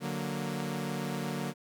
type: chord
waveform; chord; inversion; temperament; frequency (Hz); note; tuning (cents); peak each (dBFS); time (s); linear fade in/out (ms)
sawtooth; D augmented; none; equal; 146.83 / 185 / 233.1; D3 / F#3 / A#3; 0 / 0 / 0; -33; 0-1.54; 50
effects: none